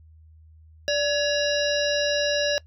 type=harmonic tone with a mistuned harmonic; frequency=561 Hz; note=C#5; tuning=21 cents sharp; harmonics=1 / 3 / 5 / 7 / 9 / 10; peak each=-23 / -28 / -30 / -31 / -33 / -33 dBFS; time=0.88-2.58 s; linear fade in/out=0 ms; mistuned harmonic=1; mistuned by=+73 cents; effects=noise-tail reverb RT60 0.1 s tail -22 dB re dry + added 79 Hz sine -48 dBFS peak until 2.66 s